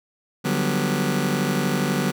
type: chord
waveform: sawtooth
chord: G major seventh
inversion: second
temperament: just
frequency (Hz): 147 / 183.75 / 196 / 245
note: D3 / F#3 / G3 / B3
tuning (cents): +2 / -12 / 0 / -14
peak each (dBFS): -22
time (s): 0.44-2.12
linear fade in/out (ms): 20
effects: none